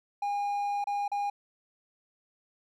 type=tone with dropouts; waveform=triangle; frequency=813 Hz; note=G#5; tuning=37 cents flat; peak=-26 dBFS; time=0.22-1.3 s; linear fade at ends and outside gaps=5 ms; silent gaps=0.842-0.87 / 1.08-1.116 s; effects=none